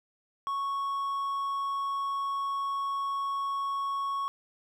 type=tone; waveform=triangle; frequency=1107 Hz; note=C#6; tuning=3 cents flat; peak=-27 dBFS; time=0.47-4.28 s; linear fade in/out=0 ms; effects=none